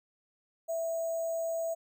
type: tone with sample-and-hold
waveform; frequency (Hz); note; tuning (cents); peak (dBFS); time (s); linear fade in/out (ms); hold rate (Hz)
sine; 659.3; E5; 0; -30; 0.68-1.75; 20; 7350
effects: none